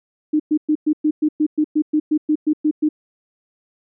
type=tone bursts; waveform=sine; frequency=304.9 Hz; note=D#4; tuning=35 cents flat; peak=-13 dBFS; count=15; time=0.33-2.89 s; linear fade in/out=10 ms; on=68 ms; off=110 ms; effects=none